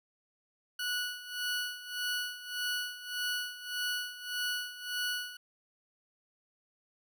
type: tone with tremolo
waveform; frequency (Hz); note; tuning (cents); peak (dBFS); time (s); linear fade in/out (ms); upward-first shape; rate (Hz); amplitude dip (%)
20% pulse; 1471; F#6; -11; -26; 0.79-5.37; 5; sine; 1.7; 80
effects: none